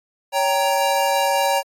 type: chord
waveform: square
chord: G diminished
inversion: second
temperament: equal with one note detuned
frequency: 560.5 / 784 / 932.3 Hz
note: Db5 / G5 / Bb5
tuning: +19 / 0 / 0 cents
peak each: -22 dBFS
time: 0.32-1.63 s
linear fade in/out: 50 ms
effects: AAC 48 kbps